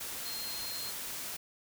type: tone in noise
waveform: sine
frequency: 4200 Hz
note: C8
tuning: 6 cents sharp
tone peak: -40 dBFS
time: 0.25-0.91 s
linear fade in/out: 10 ms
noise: white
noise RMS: -40 dBFS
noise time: 0-1.37 s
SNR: -3 dB
effects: none